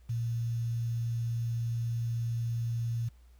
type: tone with quantisation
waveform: sine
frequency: 116.7 Hz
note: A#2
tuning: 2 cents sharp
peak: -29 dBFS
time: 0.09-3.09 s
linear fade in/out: 10 ms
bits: 9
effects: added 60 Hz sine -54 dBFS peak until 3.39 s + pink hiss -70 dBFS RMS until 3.39 s